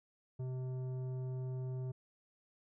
sine tone with tanh clipping, 128.6 Hz, C3, 30 cents flat, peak -39 dBFS, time 0.39-1.92 s, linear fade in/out 10 ms, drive 11 dB, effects none

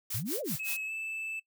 blue noise with tremolo, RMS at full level -34 dBFS, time 0.1-0.77 s, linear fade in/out 5 ms, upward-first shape sine, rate 5.3 Hz, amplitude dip 100%
sine exponential two-way sweep, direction up then down, 92.5 to 634 to 121.9 Hz, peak -33 dBFS, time 0.14-0.56 s, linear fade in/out 10 ms, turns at 0.41 s
triangle tone with pitch glide, 2577 to 2633 Hz, E7 to E7, -40 to -3 cents, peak -33 dBFS, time 0.59-1.4 s, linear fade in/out 10 ms, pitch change +37 cents, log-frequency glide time 0.86-0.91 s
effects noise-tail reverb RT60 0.1 s tail -20 dB re dry

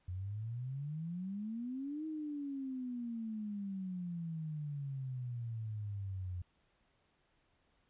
sine exponential two-way sweep, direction up then down, 87.8 to 317.1 to 87.8 Hz, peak -38 dBFS, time 0.08-6.42 s, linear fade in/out 5 ms, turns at 2.06 s, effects pink hiss -75 dBFS RMS until 7.89 s + resampled to 8000 Hz

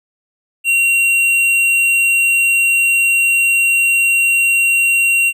sine tone with tanh clipping, 2749 Hz, F7, 28 cents flat, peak -12 dBFS, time 0.64-5.33 s, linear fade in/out 50 ms, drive 12 dB, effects none

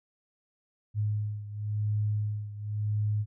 sine beating tone pair, 105 / 105.94 Hz, G#2 / G#2, +19 / +35 cents, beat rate 0.94 Hz, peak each -29 / -33 dBFS, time 0.94-3.26 s, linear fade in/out 50 ms, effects none

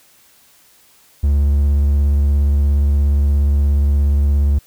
triangle tone with vibrato, 71.3 Hz, C#2, 49 cents sharp, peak -9 dBFS, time 1.23-4.59 s, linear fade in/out 10 ms, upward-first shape triangle, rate 17 Hz, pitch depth 30 cents each way, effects white hiss -51 dBFS RMS until 4.66 s

